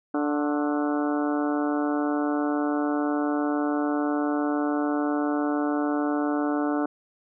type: harmonic tone with a mistuned harmonic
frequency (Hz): 147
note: D3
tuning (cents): +2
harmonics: 2 / 3 / 4 / 5 / 6 / 7 / 8 / 9 / 10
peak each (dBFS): -24 / -33 / -33 / -33 / -38 / -39 / -40 / -37 / -39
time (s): 0.14-6.86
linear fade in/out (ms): 5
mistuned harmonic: 7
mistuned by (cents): +63
effects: none